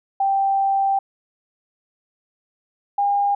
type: tone pair in turn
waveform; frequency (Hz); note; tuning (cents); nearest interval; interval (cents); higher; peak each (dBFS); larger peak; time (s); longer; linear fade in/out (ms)
sine; 784 / 807.4; G5 / G#5; 0 / -49; minor second; 51; second; -16; neither; 0.2-0.99 / 2.98-3.35; first; 5
effects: none